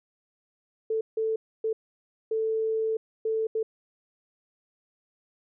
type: tone bursts at uneven times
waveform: sine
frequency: 442.4 Hz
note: A4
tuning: 9 cents sharp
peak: -24 dBFS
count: 6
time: 0.9-1.01 / 1.17-1.36 / 1.64-1.73 / 2.31-2.97 / 3.25-3.47 / 3.55-3.63 s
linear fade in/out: 5 ms
effects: none